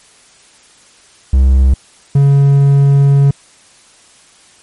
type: tone pair in turn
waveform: triangle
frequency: 66 / 139.85 Hz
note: C2 / C#3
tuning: +16 / +16 cents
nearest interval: octave + minor second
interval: 1300 cents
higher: second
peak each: -3 dBFS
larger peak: neither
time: 1.33-1.74 / 2.15-3.31 s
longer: second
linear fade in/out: 5 ms
effects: white hiss -45 dBFS RMS until 4.62 s + MP3 48 kbps